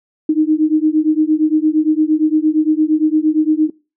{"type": "beating tone pair", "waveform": "sine", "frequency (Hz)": [305.9, 314.6], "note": ["D#4", "D#4"], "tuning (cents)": [-29, 19], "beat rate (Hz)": 8.7, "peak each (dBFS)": -14, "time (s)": [0.29, 3.7], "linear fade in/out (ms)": 5, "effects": ["noise-tail reverb RT60 0.3 s tail -22 dB re dry"]}